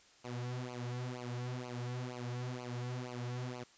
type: tone with flanger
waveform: sawtooth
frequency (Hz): 123.6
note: B2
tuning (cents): +2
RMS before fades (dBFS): -41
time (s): 0.24-3.64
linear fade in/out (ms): 10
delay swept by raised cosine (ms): 0.55 to 4.95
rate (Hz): 2.1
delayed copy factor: -0.95
effects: white hiss -63 dBFS RMS until 3.77 s + resampled to 16000 Hz